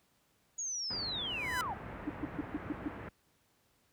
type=linear sweep; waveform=sine; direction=down; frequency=6780 to 703 Hz; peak=-35 dBFS; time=0.58-1.74 s; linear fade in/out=10 ms
type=low-pass noise; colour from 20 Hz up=pink; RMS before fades=-44 dBFS; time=0.9-3.09 s; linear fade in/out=5 ms; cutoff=2000 Hz; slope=24 dB/octave
type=tone with exponential growth; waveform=sawtooth; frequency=1000 Hz; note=B5; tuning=21 cents sharp; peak=-27 dBFS; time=1.2-1.61 s; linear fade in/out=0 ms; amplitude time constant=89 ms
type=tone bursts; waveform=sine; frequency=296 Hz; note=D4; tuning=14 cents sharp; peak=-31 dBFS; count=6; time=2.07-2.882 s; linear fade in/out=5 ms; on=27 ms; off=130 ms
effects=pink hiss -72 dBFS RMS until 3.92 s + high-pass 60 Hz 12 dB/octave